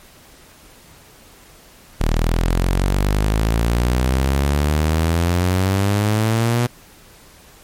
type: exponential sweep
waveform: sawtooth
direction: up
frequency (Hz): 38.01 to 122.3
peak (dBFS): -11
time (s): 2-6.67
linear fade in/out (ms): 10
effects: pink hiss -46 dBFS RMS until 7.63 s + MP3 64 kbps